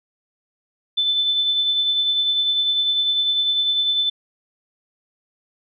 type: tone with tremolo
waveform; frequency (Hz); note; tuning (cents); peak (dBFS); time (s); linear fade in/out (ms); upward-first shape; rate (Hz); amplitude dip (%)
sine; 3520; A7; 0; -15; 0.97-4.1; 10; triangle; 10; 40
effects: none